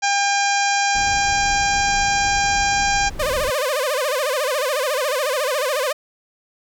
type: harmonic tone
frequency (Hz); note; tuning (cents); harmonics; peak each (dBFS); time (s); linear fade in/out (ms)
802; G5; +39; 1 / 2 / 3 / 4 / 5 / 6 / 7 / 8 / 9; -19 / -23 / -25 / -31 / -32 / -30 / -27 / -30 / -30; 0.02-3.1; 20
type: noise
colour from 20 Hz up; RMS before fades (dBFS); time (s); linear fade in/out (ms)
brown; -31; 0.95-3.5; 2
type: tone with vibrato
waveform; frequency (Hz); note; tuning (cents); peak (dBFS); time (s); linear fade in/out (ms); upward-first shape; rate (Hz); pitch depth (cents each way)
sawtooth; 554.4; C#5; 0; -15; 3.19-5.93; 10; sine; 14; 190
effects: none